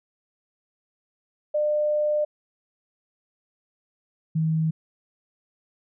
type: tone pair in turn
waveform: sine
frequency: 600 / 159.43 Hz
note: D5 / D#3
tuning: +37 / +43 cents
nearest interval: octave + major seventh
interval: 2294 cents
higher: first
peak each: -20 dBFS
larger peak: neither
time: 1.54-2.25 / 4.35-4.71 s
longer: first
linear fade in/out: 10 ms
effects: none